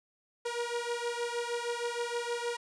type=beating tone pair; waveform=sawtooth; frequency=473 / 479.4 Hz; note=A#4 / A#4; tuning=+25 / +48 cents; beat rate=6.4 Hz; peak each=-31 / -32 dBFS; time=0.45-2.57 s; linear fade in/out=10 ms; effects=resampled to 22050 Hz